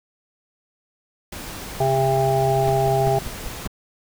pink noise, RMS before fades -34 dBFS, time 1.32-3.67 s, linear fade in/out 5 ms
harmonic tone, 133.7 Hz, C3, 38 cents sharp, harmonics 1 / 3 / 5 / 6, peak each -22 / -22 / -22 / -22 dBFS, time 1.8-3.19 s, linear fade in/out 5 ms
brown noise bursts, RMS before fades -26 dBFS, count 6, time 2.67-3.676 s, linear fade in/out 5 ms, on 26 ms, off 170 ms
effects none

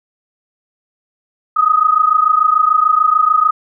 sine tone pair together, 1239 / 1265.8 Hz, D#6 / D#6, -8 / +29 cents, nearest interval unison, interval 37 cents, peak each -12 dBFS, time 1.56-3.51 s, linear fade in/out 10 ms, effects none

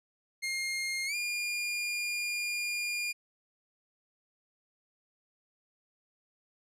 sawtooth tone with pitch glide, 2129 to 2417 Hz, C7 to D7, +30 to +49 cents, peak -28 dBFS, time 0.42-3.13 s, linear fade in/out 20 ms, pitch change +219 cents, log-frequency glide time 1.06-1.15 s, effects low-pass 11000 Hz 12 dB/octave

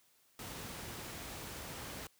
pink noise, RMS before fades -45 dBFS, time 0.39-2.07 s, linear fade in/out 2 ms, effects white hiss -70 dBFS RMS until 2.19 s + high-pass 60 Hz 12 dB/octave

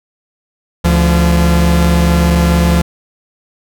45% pulse tone pair together, 72 / 171.38 Hz, D2 / F3, -34 / -32 cents, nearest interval octave + minor third, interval 1502 cents, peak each -11 dBFS, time 0.84-2.82 s, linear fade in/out 10 ms, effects none

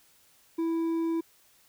triangle tone with hard clipping, 329.6 Hz, E4, in tune, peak -27 dBFS, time 0.58-1.21 s, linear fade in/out 10 ms, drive 7 dB, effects white hiss -62 dBFS RMS until 1.68 s

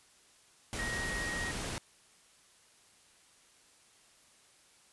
sine tone in noise, 1884 Hz, A#6, 18 cents sharp, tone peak -36 dBFS, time 0.79-1.51 s, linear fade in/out 0 ms, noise pink, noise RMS -38 dBFS, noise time 0.73-1.78 s, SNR -1 dB, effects white hiss -63 dBFS RMS until 4.92 s + resampled to 24000 Hz

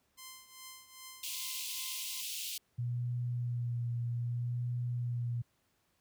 5% pulse tone with tremolo, 1040 Hz, C6, 11 cents flat, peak -34 dBFS, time 0.17-2.22 s, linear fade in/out 20 ms, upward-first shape triangle, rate 2.5 Hz, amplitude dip 80%
pink high-pass noise, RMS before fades -40 dBFS, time 1.23-2.58 s, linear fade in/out 5 ms, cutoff 2600 Hz, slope 48 dB/octave
sine tone with vibrato, 120.4 Hz, B2, 44 cents flat, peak -32 dBFS, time 2.78-5.42 s, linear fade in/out 10 ms, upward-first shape sine, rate 0.63 Hz, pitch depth 21 cents each way
effects pink hiss -75 dBFS RMS until 6 s + high-pass 60 Hz 12 dB/octave

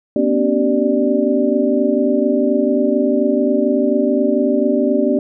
sine tone cluster, 238.1 / 262.3 / 289.4 / 386.6 / 591 Hz, A#3 / C4 / D4 / G4 / D5, +37 / +4 / -25 / -24 / +11 cents, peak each -19 dBFS, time 0.16-5.19 s, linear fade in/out 2 ms, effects none

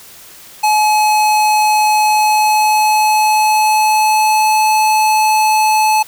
square tone with pitch glide, 852 to 862.9 Hz, G#5 to A5, +44 to -34 cents, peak -10 dBFS, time 0.63-6.03 s, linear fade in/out 10 ms, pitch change +22 cents, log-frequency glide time 1.98-4.62 s, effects white hiss -38 dBFS RMS until 6.07 s

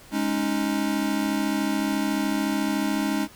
square chord, Ab suspended fourth, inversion none, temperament equal, 207.7 / 277.2 / 311.1 Hz, Ab3 / Db4 / Eb4, 0 / 0 / 0 cents, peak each -28 dBFS, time 0.11-3.28 s, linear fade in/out 50 ms, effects pink hiss -49 dBFS RMS until 3.35 s

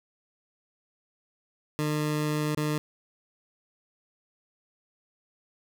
20% pulse tone with dropouts, 151.2 Hz, D#3, 49 cents flat, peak -21 dBFS, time 1.79-2.78 s, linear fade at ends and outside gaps 0 ms, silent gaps 2.548-2.573 s, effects none

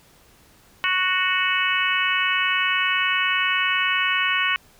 harmonic tone, 370 Hz, F#4, in tune, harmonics 3 / 4 / 5 / 6 / 7 / 8, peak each -26 / -26 / -26 / -26 / -26 / -26 dBFS, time 0.84-4.56 s, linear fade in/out 0 ms, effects pink hiss -54 dBFS RMS until 4.79 s

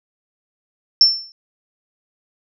sine tone with exponential decay, 5380 Hz, E8, 34 cents sharp, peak -4 dBFS, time 1.01-1.32 s, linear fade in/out 1 ms, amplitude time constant 66 ms, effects none

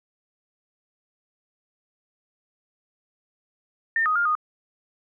sine tone with pitch steps, 1811 / 1249 / 1406 / 1234 Hz, A6 / D#6 / F6 / D#6, +49 / +6 / +11 / -15 cents, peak -19 dBFS, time 3.96-4.352 s, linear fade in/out 2 ms, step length 98 ms, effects none

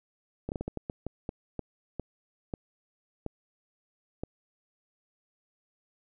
slowing click train, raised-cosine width 2 ms, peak -20 dBFS, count 14, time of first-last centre 0.49-4.235 s, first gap 29 ms, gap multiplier 1.34, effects none

